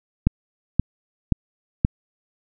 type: click train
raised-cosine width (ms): 5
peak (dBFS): -3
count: 4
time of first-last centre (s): 0.27-1.849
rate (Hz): 1.9
effects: none